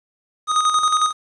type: tone with tremolo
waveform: square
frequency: 1244.5 Hz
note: D#6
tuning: in tune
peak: -14 dBFS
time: 0.47-1.13 s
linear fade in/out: 50 ms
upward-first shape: square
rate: 11 Hz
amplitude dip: 50%
effects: resampled to 22050 Hz + 8-bit